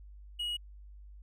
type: tone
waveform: triangle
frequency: 2900 Hz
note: F#7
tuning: 35 cents flat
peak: -31 dBFS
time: 0.39-0.57 s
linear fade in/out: 10 ms
effects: added 50 Hz sine -48 dBFS peak until 1.22 s